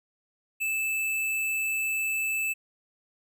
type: tone with hard clipping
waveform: sine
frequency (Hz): 2629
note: E7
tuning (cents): -5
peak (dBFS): -27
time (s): 0.6-2.54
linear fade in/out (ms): 20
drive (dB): 17
effects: none

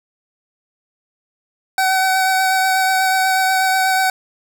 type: tone with vibrato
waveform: 25% pulse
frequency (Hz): 758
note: F#5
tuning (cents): +42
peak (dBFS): -10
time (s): 1.78-4.1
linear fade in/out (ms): 2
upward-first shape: triangle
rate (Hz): 8.2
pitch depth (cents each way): 17
effects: none

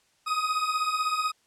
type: beating tone pair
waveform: 40% pulse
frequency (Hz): 1244.5 / 1260.5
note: D#6 / D#6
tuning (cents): 0 / +22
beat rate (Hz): 16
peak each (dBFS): -29 / -26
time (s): 0.26-1.32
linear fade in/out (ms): 20
effects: white hiss -66 dBFS RMS until 1.46 s + low-pass 8000 Hz 12 dB/octave

